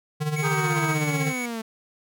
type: tone with tremolo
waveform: square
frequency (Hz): 151.4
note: D#3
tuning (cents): -47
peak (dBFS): -22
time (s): 0.2-1.33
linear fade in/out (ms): 20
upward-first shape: sine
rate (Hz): 16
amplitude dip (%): 65
type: tone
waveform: square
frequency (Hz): 2234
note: C#7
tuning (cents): +13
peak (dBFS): -30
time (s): 0.36-1.46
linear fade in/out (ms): 5
type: exponential sweep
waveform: sawtooth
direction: down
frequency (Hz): 415.3 to 220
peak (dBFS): -25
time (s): 0.42-1.62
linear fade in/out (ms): 10
type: chord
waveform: sine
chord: Eb major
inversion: second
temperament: equal with one note detuned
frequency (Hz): 932.3 / 1251.7 / 1568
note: Bb5 / Eb6 / G6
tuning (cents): 0 / +10 / 0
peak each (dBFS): -32 / -30 / -32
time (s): 0.43-0.95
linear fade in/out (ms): 20
effects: none